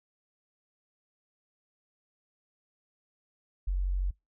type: tone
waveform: sine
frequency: 46.25 Hz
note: F#1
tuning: in tune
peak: -26 dBFS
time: 3.67-4.11 s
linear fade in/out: 10 ms
effects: noise-tail reverb RT60 0.2 s tail -25 dB re dry